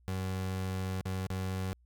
30% pulse tone with dropouts, 94 Hz, F#2, 28 cents sharp, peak -30 dBFS, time 0.08-1.73 s, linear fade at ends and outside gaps 0 ms, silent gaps 1.011-1.055 / 1.268-1.303 s, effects added 60 Hz sine -61 dBFS peak until 1.85 s

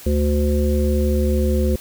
harmonic tone, 73.42 Hz, D2, in tune, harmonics 1 / 3 / 5 / 7, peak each -17 / -22 / -24 / -25 dBFS, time 0.06-1.76 s, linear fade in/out 5 ms, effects white hiss -40 dBFS RMS until 1.8 s

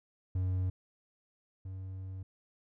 triangle tone pair in turn, 92.5 / 94.55 Hz, F#2 / F#2, 0 / +38 cents, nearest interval unison, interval 38 cents, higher second, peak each -27 / -37 dBFS, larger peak first, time 0.35-0.7 / 1.65-2.23 s, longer second, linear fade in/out 5 ms, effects none

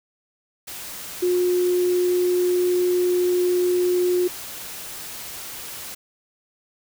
sine tone in noise, 358.8 Hz, F4, 47 cents sharp, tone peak -17 dBFS, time 1.22-4.28 s, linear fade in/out 10 ms, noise white, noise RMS -35 dBFS, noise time 0.67-5.95 s, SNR +15 dB, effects none

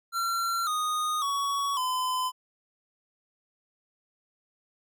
square tone with pitch steps, 1365 / 1237.3 / 1121.6 / 1016.7 Hz, F6 / D#6 / C#6 / B5, -40 / -10 / +20 / +50 cents, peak -27 dBFS, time 0.12-2.32 s, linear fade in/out 50 ms, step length 550 ms, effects none

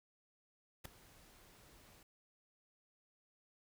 pink noise with ADSR envelope, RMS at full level -44 dBFS, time 0.84-2.03 s, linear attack 15 ms, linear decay 3 ms, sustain -19 dB, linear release 3 ms, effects none

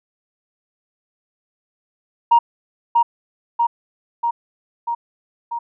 sine tone with echo, 939 Hz, A#5, 12 cents sharp, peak -7 dBFS, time 2.31-2.39 s, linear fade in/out 10 ms, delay 640 ms, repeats 5, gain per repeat -3 dB, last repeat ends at 5.59 s, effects tanh soft clip ceiling -5 dBFS

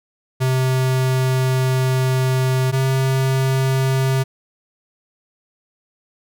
square tone pair in turn, 130 / 132.65 Hz, C3 / C3, -11 / +24 cents, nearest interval unison, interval 35 cents, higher second, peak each -16 dBFS, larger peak neither, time 0.4-2.72 / 2.72-4.24 s, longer first, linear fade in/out 20 ms, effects none

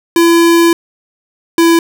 square tone pair in turn, 337.2 / 333.9 Hz, E4 / E4, +39 / +22 cents, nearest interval unison, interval 17 cents, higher first, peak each -6 dBFS, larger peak neither, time 0.16-0.73 / 1.58-1.79 s, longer first, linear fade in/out 2 ms, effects none

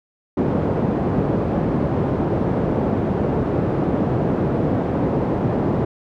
pink band-pass noise, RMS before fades -20 dBFS, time 0.37-5.85 s, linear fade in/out 5 ms, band 120 to 550 Hz, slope 12 dB/octave, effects none

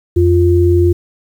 sine tone pair together, 87.3 / 349.2 Hz, F2 / F4, 0 / 0 cents, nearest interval 2 octaves, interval 2400 cents, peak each -10 dBFS, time 0.16-0.93 s, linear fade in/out 10 ms, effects 7-bit

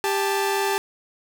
sawtooth tone pair together, 395.3 / 874.7 Hz, G4 / A5, +15 / -10 cents, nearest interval octave + major second, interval 1375 cents, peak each -19 / -21 dBFS, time 0.04-0.78 s, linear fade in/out 0 ms, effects none

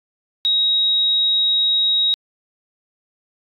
sine tone, 3798 Hz, A#7, 32 cents sharp, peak -14 dBFS, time 0.45-2.14 s, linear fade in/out 0 ms, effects AAC 64 kbps

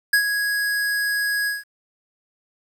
square tone with ADSR envelope, 1661.2 Hz, G#6, in tune, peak -13 dBFS, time 0.13-1.64 s, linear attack 6 ms, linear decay 85 ms, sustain -8 dB, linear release 170 ms, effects 9-bit

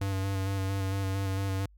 square tone with vibrato, 96.9 Hz, G2, 20 cents flat, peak -29 dBFS, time 0.01-1.66 s, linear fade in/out 5 ms, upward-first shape square, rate 4.4 Hz, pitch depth 20 cents each way, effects added 50 Hz sine -54 dBFS peak until 1.77 s

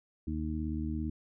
harmonic tone, 77.78 Hz, D#2, in tune, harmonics 1 / 2 / 3 / 4, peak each -35 / -41 / -37 / -38 dBFS, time 0.27-1.1 s, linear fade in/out 5 ms, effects none

